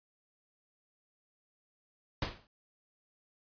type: noise with exponential decay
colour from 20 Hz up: pink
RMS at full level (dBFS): -31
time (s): 2.22-2.47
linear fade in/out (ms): 2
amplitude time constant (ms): 53
effects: resampled to 11025 Hz